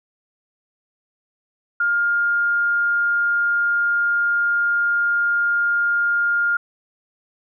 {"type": "tone", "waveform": "sine", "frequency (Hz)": 1410, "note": "F6", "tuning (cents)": 16, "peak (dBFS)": -16, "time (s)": [1.8, 6.57], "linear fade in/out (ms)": 5, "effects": []}